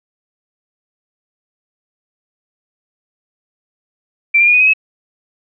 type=tone with pitch steps; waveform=sine; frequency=2349 / 2393 / 2437 / 2483 / 2529 / 2576 Hz; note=D7 / D7 / D#7 / D#7 / D#7 / E7; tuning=0 / +32 / -37 / -4 / +28 / -41 cents; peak=-7 dBFS; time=4.34-4.736 s; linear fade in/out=10 ms; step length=66 ms; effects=none